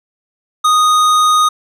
sine tone with hard clipping, 1241 Hz, D#6, 5 cents flat, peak -10 dBFS, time 0.64-1.49 s, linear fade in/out 10 ms, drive 14 dB, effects none

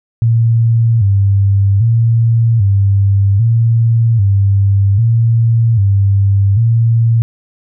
sine tone with vibrato, 106.7 Hz, G#2, 47 cents sharp, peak -7 dBFS, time 0.22-7.22 s, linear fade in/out 0 ms, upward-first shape square, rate 0.63 Hz, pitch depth 130 cents each way, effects none

